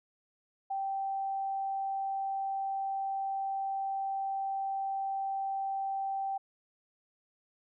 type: tone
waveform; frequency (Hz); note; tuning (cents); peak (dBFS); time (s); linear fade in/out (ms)
sine; 780; G5; -9; -31; 0.7-6.38; 10
effects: none